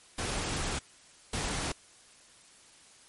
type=noise bursts at uneven times; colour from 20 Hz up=pink; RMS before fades=-33 dBFS; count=2; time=0.18-0.79 / 1.33-1.72 s; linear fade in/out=5 ms; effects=white hiss -57 dBFS RMS until 3.08 s + MP3 48 kbps